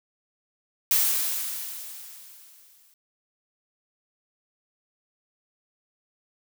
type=noise with exponential decay; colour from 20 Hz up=blue; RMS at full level=-20 dBFS; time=0.91-2.94 s; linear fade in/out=2 ms; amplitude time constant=440 ms; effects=none